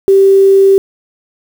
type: tone with quantisation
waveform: sine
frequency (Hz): 390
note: G4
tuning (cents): -9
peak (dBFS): -3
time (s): 0.08-0.78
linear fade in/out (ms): 0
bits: 5
effects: none